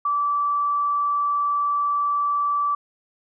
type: tone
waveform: sine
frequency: 1159 Hz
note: D6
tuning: 23 cents flat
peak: -19 dBFS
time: 0.05-2.75 s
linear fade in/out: 5 ms
effects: none